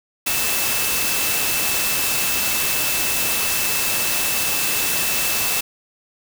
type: tone in noise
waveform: sine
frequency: 2637 Hz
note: E7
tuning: in tune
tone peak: -27 dBFS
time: 0.26-5.61 s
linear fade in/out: 10 ms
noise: white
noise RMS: -21 dBFS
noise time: 0.26-5.61 s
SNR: -9 dB
effects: none